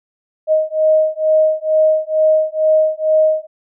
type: beating tone pair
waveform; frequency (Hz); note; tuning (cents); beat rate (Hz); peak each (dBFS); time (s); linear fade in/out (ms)
sine; 624 / 626.2; D#5 / D#5; +5 / +11; 2.2; -14; 0.47-3.47; 50
effects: none